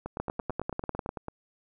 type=two click trains; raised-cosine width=1 ms; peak=-21 / -16 dBFS; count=12 / 10; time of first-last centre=0.06-1.284 / 0.2-1.091 s; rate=8.99 / 10.1 Hz; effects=none